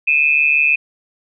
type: tone pair together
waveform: sine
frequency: 2460 / 2606 Hz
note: D#7 / E7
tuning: -20 / -20 cents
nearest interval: minor second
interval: 100 cents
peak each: -14 dBFS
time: 0.07-0.76 s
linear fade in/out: 10 ms
effects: none